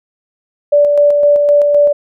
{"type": "tone with tremolo", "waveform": "sine", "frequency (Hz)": 582, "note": "D5", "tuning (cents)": -16, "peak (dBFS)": -5, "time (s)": [0.72, 1.93], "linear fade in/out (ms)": 10, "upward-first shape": "square", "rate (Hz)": 3.9, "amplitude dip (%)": 30, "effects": []}